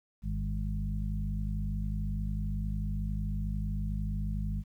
harmonic tone with a mistuned harmonic, 51.1 Hz, G#1, 27 cents flat, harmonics 1 / 2 / 3 / 4, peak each -32 / -38 / -38 / -39 dBFS, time 0.22-4.64 s, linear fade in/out 50 ms, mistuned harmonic 3, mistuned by +27 cents, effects 11-bit

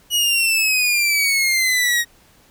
sawtooth exponential sweep, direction down, 2926 to 1875 Hz, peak -12 dBFS, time 0.1-2.05 s, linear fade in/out 50 ms, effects pink hiss -53 dBFS RMS until 2.5 s

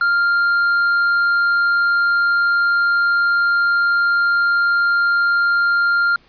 sine tone with tanh clipping, 1396.9 Hz, F6, in tune, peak -14 dBFS, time 0.01-6.16 s, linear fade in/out 2 ms, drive 4 dB, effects pink hiss -52 dBFS RMS until 6.28 s + resampled to 11025 Hz

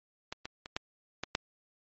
clicks, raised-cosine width 0.2 ms, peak -19 / -20 / -24 / -14 / -16 / -10 dBFS, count 6, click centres 0.325 / 0.455 / 0.659 / 0.765 / 1.236 / 1.351 s, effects low-pass 6000 Hz 12 dB/octave + MP3 32 kbps

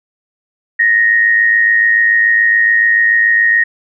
sine tone with amplitude modulation, 1864.7 Hz, A#6, in tune, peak -5 dBFS, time 0.79-3.64 s, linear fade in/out 10 ms, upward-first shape sine, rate 107 Hz, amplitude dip 55%, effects none

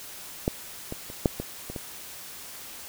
clicks, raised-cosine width 2 ms, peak -9 / -19 / -27 / -6 / -17 / -22 / -20 dBFS, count 7, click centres 0.479 / 0.924 / 1.101 / 1.258 / 1.4 / 1.7 / 1.762 s, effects white hiss -42 dBFS RMS until 2.88 s

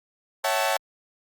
sawtooth chord, F# minor seventh, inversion second, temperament equal with one note detuned, 554.4 / 659.3 / 757.3 / 880 Hz, C#5 / E5 / F#5 / A5, 0 / 0 / +40 / 0 cents, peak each -24 dBFS, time 0.44-0.77 s, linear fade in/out 5 ms, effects Opus 48 kbps

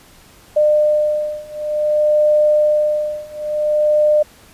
sine beating tone pair, 602 / 602.55 Hz, D5 / D5, +43 / +44 cents, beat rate 0.55 Hz, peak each -16 / -15 dBFS, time 0.56-4.23 s, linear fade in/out 10 ms, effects pink hiss -46 dBFS RMS until 4.53 s + resampled to 32000 Hz

